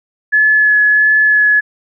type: tone with vibrato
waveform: sine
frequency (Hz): 1709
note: G#6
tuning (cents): +49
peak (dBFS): -7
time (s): 0.32-1.61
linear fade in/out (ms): 20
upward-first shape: sine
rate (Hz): 1.5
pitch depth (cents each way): 12
effects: none